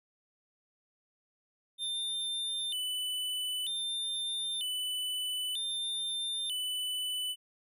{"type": "tone with vibrato", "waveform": "square", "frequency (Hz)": 3281, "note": "G#7", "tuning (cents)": -22, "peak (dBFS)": -33, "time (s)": [1.78, 7.36], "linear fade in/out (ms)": 50, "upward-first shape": "square", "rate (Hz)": 0.53, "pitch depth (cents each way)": 160, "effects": []}